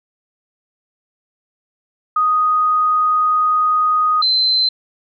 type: tone pair in turn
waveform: sine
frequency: 1245 / 4080 Hz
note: D#6 / C8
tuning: +1 / -44 cents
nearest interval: octave + major sixth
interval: 2055 cents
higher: second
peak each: -12 dBFS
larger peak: neither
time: 2.16-4.22 / 4.22-4.69 s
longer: first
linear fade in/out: 5 ms
effects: none